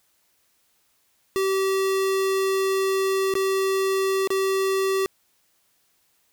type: tone with dropouts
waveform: square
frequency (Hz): 385.3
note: G4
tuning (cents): -30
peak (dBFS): -21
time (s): 1.36-5.06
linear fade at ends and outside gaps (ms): 0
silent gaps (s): 3.339-3.353 / 4.274-4.304
effects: white hiss -66 dBFS RMS until 6.32 s